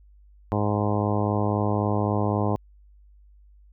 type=harmonic tone; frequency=103.83 Hz; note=G#2; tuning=in tune; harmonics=1 / 2 / 3 / 4 / 5 / 6 / 7 / 8 / 9 / 10; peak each=-25 / -28 / -30 / -31 / -32 / -33 / -33 / -34 / -35 / -35 dBFS; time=0.52-2.56 s; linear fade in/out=0 ms; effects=added 50 Hz sine -50 dBFS peak until 3.72 s